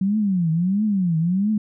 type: tone with vibrato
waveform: sine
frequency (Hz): 185.7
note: F#3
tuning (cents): +7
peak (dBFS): -17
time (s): 0.01-1.58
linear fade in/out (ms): 5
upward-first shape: triangle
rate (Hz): 1.5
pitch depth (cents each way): 290
effects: none